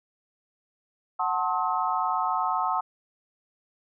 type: chord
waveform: sine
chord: F# diminished seventh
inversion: none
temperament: just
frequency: 740 / 888 / 1065.6 / 1278.7 Hz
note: F#5 / A5 / C6 / Eb6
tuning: 0 / +16 / +31 / +47 cents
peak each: -29 dBFS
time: 1.19-2.81 s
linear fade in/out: 10 ms
effects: none